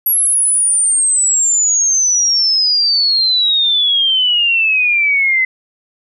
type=exponential sweep; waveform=sine; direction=down; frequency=11520 to 2033 Hz; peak=-10 dBFS; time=0.06-5.45 s; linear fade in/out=5 ms; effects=none